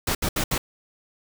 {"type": "noise bursts at uneven times", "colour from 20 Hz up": "pink", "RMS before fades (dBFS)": -24, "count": 4, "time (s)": [[0.07, 0.15], [0.22, 0.29], [0.36, 0.44], [0.51, 0.58]], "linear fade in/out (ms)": 5, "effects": []}